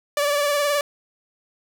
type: tone with vibrato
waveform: sawtooth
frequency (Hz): 579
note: D5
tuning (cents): -25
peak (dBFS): -15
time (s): 0.17-0.81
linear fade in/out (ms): 2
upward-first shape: sine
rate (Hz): 19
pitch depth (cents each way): 37
effects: none